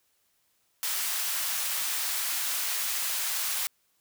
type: high-pass noise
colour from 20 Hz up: white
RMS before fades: -30 dBFS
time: 0.83-3.67 s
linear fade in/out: 0 ms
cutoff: 960 Hz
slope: 12 dB/octave
effects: white hiss -71 dBFS RMS until 4 s

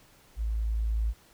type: tone with level ramp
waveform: sine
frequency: 55 Hz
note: A1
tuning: in tune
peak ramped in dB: -27 to -24 dBFS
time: 0.36-1.14 s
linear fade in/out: 50 ms
effects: pink hiss -59 dBFS RMS until 1.33 s

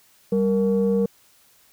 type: tone pair together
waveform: sine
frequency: 196.3 / 466.9 Hz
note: G3 / A#4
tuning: +3 / +3 cents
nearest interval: octave + minor third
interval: 1500 cents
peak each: -19 dBFS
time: 0.32-1.06 s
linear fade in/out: 5 ms
effects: tanh soft clip ceiling -12 dBFS + white hiss -57 dBFS RMS until 1.72 s

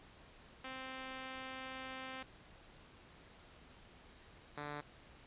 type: tone pair in turn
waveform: 5% pulse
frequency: 261.6 / 146.82 Hz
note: C4 / D3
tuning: 0 / 0 cents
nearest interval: minor seventh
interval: 1000 cents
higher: first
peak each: -33 / -31 dBFS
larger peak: second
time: 0.64-2.23 / 4.57-4.81 s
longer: first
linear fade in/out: 5 ms
effects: pink hiss -60 dBFS RMS until 5.26 s + resampled to 8000 Hz

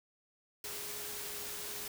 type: tone in noise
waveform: sine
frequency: 415.3 Hz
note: G#4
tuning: in tune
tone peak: -52 dBFS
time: 0.64-1.88 s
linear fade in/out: 2 ms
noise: white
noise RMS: -42 dBFS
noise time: 0.64-1.88 s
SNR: -13 dB
effects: none

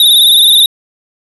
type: tone with vibrato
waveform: square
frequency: 3679 Hz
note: A#7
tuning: 24 cents flat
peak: -4 dBFS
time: 0-0.66 s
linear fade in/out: 2 ms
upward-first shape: sine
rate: 19 Hz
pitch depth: 81 cents each way
effects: resampled to 32000 Hz

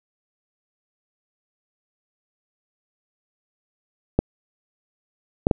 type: clicks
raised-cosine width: 2 ms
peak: -3 dBFS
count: 3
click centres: 4.19 / 5.469 / 5.512 s
effects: none

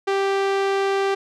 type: tone with low-pass filter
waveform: sawtooth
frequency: 392.2 Hz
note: G4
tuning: 1 cent sharp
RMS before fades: -21 dBFS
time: 0.07-1.15 s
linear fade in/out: 10 ms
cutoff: 4500 Hz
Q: 0.53
effects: none

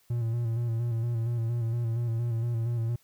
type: tone with vibrato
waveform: triangle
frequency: 116.54 Hz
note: A#2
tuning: in tune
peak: -24 dBFS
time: 0.1-2.96 s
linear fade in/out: 5 ms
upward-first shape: square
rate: 4.3 Hz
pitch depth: 39 cents each way
effects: white hiss -65 dBFS RMS until 3.03 s

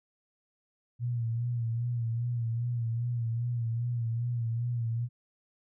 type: tone with vibrato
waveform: sine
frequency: 117.8 Hz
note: A#2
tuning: 19 cents sharp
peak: -28 dBFS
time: 0.99-5.09 s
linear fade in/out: 50 ms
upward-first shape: sine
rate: 2.5 Hz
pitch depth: 56 cents each way
effects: none

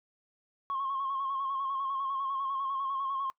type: tone with vibrato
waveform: sine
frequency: 1085 Hz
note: C#6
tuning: 37 cents flat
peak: -29 dBFS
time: 0.7-3.3 s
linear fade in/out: 0 ms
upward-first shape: square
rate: 10 Hz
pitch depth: 38 cents each way
effects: noise-tail reverb RT60 0.1 s tail -22 dB re dry + tanh soft clip ceiling -26 dBFS

